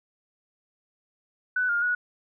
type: tone with pitch steps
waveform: sine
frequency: 1494 / 1412 / 1461 Hz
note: F#6 / F6 / F#6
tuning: +16 / +19 / -22 cents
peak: -22 dBFS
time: 1.56-1.95 s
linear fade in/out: 5 ms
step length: 130 ms
effects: none